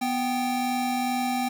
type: tone pair together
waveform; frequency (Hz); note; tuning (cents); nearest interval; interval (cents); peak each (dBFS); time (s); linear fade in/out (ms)
square; 247.2 / 784; B3 / G5; +2 / 0; octave + minor sixth; 1998; -28; 0.01-1.49; 10
effects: 8-bit